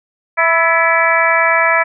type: harmonic tone with a mistuned harmonic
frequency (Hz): 329.6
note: E4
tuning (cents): 0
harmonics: 2 / 3 / 4 / 5 / 6 / 7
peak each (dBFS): -17 / -17 / -17 / -17 / -17 / -17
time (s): 0.37-1.84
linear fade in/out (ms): 20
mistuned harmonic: 5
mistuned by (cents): +50
effects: none